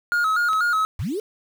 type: tone with vibrato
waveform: triangle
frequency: 1352 Hz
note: E6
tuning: 43 cents sharp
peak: -16 dBFS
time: 0.12-0.85 s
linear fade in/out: 0 ms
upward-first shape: square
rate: 4.1 Hz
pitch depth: 91 cents each way
type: click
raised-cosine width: 0.2 ms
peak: -19 dBFS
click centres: 0.532 s
type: linear sweep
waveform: sine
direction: up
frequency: 61.74 to 453.1 Hz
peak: -23 dBFS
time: 0.99-1.2 s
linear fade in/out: 5 ms
effects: 7-bit